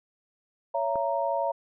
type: chord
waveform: sine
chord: A# diminished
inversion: first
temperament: just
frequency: 559.4 / 671.3 / 932.3 Hz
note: C#5 / E5 / A#5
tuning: +16 / +31 / 0 cents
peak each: -29 dBFS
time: 0.74-1.52 s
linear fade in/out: 10 ms
type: click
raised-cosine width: 1 ms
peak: -23 dBFS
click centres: 0.957 s
effects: none